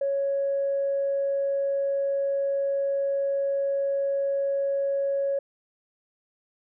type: tone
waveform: sine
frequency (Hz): 554.4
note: C#5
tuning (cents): 0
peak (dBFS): -22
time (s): 0.01-5.39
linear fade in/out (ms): 5
effects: tanh soft clip ceiling -18 dBFS